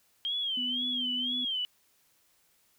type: tone with vibrato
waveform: sine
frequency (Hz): 3176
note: G7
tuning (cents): +22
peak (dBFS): -29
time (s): 0.25-1.65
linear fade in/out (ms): 0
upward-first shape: sine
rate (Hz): 2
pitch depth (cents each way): 120
type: tone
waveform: sine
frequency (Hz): 248.1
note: B3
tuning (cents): +8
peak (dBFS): -37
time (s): 0.57-1.45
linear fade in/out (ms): 5
effects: white hiss -68 dBFS RMS until 2.78 s